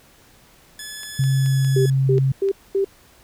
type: tone with pitch glide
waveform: 10% pulse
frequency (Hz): 1716 to 1698.3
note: A6 to G#6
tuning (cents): -44 to +38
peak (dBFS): -23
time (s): 0.79-1.9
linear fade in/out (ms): 2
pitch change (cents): -18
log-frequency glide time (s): 1.33-1.59
type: clicks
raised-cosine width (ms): 0.2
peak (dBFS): -22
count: 6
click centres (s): 1.033 / 1.239 / 1.461 / 1.647 / 2.181 / 2.487
type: tone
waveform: sine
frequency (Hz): 134.2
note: C3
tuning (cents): +44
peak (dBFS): -15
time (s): 1.19-2.32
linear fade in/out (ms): 5
type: tone bursts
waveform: sine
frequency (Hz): 392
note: G4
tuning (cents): 0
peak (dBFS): -16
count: 4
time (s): 1.76-2.846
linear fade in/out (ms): 5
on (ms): 99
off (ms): 230
effects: pink hiss -52 dBFS RMS until 3.23 s